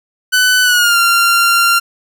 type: tone with pitch glide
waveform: sawtooth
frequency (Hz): 1500 to 1383.5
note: F#6 to F6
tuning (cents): +23 to -17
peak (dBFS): -5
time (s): 0.32-1.8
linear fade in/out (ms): 20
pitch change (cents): -140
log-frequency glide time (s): 0.63-0.98
effects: none